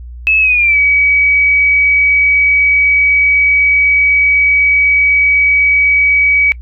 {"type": "tone with pitch glide", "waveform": "sine", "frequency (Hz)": [2595, 2272], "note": ["E7", "C#7"], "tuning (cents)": [-28, 42], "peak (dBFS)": -7, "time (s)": [0.27, 6.52], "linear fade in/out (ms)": 0, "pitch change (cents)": -230, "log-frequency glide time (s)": [0.4, 0.78], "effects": ["noise-tail reverb RT60 0.1 s tail -23 dB re dry", "added 60 Hz sine -26 dBFS peak until 6.61 s"]}